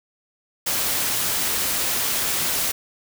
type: noise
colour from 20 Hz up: white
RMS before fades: -23 dBFS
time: 0.66-2.72 s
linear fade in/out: 10 ms
effects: none